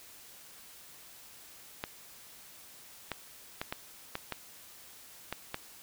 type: clicks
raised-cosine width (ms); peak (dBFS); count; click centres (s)
0.3; -18; 8; 1.839 / 3.117 / 3.615 / 3.725 / 4.154 / 4.323 / 5.326 / 5.544
effects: white hiss -53 dBFS RMS until 5.82 s